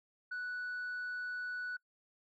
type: tone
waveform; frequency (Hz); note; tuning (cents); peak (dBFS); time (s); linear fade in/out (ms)
sine; 1480; F#6; 0; -35; 0.31-1.77; 10
effects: noise-tail reverb RT60 0.1 s tail -26 dB re dry + tanh soft clip ceiling -36 dBFS